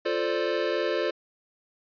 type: chord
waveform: square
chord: D minor seventh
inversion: first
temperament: equal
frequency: 349.2 / 440 / 523.3 / 587.3 Hz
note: F4 / A4 / C5 / D5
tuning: 0 / 0 / 0 / 0 cents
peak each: -31 dBFS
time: 0.05-1.11 s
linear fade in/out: 10 ms
effects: resampled to 11025 Hz